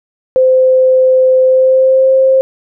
sine tone with pitch glide, 517 to 528.5 Hz, C5 to C5, -21 to +17 cents, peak -5 dBFS, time 0.36-2.41 s, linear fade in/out 0 ms, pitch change +38 cents, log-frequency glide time 1.43-2.12 s, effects none

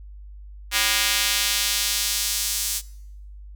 square tone with high-pass filter sweep, 110 Hz, A2, in tune, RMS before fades -23 dBFS, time 0.71-2.82 s, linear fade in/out 50 ms, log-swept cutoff 2200 to 6600 Hz, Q 0.86, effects noise-tail reverb RT60 0.8 s tail -22 dB re dry + added 50 Hz sine -38 dBFS peak until 3.55 s

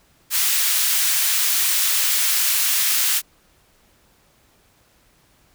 white high-pass noise, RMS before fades -19 dBFS, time 0.3-3.22 s, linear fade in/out 50 ms, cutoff 1600 Hz, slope 12 dB/octave, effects pink hiss -58 dBFS RMS until 5.54 s

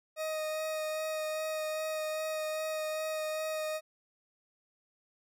40% pulse tone with vibrato, 624 Hz, D#5, 5 cents sharp, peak -32 dBFS, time 0.16-3.81 s, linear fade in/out 50 ms, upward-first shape sine, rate 2.5 Hz, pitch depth 13 cents each way, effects none

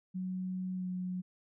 sine tone with pitch glide, 185 to 182.56 Hz, F#3 to F#3, 0 to -23 cents, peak -34 dBFS, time 0.14-1.22 s, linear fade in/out 20 ms, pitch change -23 cents, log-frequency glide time 0.75-0.87 s, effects none

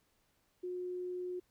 sine tone, 361.1 Hz, F#4, 42 cents flat, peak -37 dBFS, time 0.63-1.4 s, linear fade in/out 10 ms, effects pink hiss -75 dBFS RMS until 1.5 s

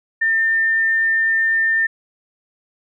sine tone, 1802 Hz, A6, 41 cents sharp, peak -14 dBFS, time 0.21-1.87 s, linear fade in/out 10 ms, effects none

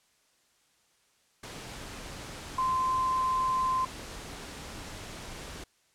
sine tone in noise, 1037 Hz, C6, 16 cents flat, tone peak -25 dBFS, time 2.58-3.85 s, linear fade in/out 5 ms, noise pink, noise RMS -42 dBFS, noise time 1.43-5.64 s, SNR +14 dB, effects white hiss -68 dBFS RMS until 5.94 s + low-pass 9000 Hz 12 dB/octave

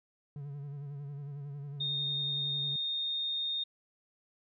triangle tone with vibrato, 142.4 Hz, C#3, 47 cents sharp, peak -37 dBFS, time 0.36-2.76 s, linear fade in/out 2 ms, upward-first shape sine, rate 11 Hz, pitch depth 53 cents each way
sine tone, 3677 Hz, A#7, 24 cents flat, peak -31 dBFS, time 1.8-3.64 s, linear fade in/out 10 ms
effects none

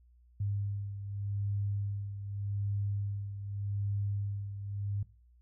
sine beating tone pair, 100.8 / 101.64 Hz, G2 / G#2, +49 / -37 cents, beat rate 0.84 Hz, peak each -33 / -40 dBFS, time 0.4-5.03 s, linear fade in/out 5 ms, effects noise-tail reverb RT60 0.3 s tail -17 dB re dry + added 60 Hz sine -59 dBFS peak until 5.41 s

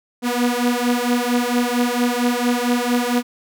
sawtooth beating tone pair, 241.1 / 245.5 Hz, B3 / B3, -41 / -10 cents, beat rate 4.4 Hz, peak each -16 dBFS, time 0.22-3.23 s, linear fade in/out 50 ms, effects none

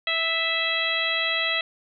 harmonic tone with a mistuned harmonic, 655 Hz, E5, 11 cents flat, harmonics 1 / 2 / 3 / 4 / 5 / 6, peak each -33 / -33 / -27 / -28 / -28 / -30 dBFS, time 0.07-1.61 s, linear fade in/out 2 ms, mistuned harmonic 3, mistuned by +18 cents, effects none

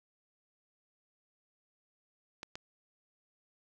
clicks, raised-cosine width 0.2 ms, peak -24 dBFS, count 2, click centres 2.431 / 2.555 s, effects none

